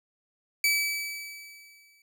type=tone with exponential decay; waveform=sawtooth; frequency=2298 Hz; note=D7; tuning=38 cents flat; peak=-17 dBFS; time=0.64-2.02 s; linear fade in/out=2 ms; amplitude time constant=300 ms; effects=none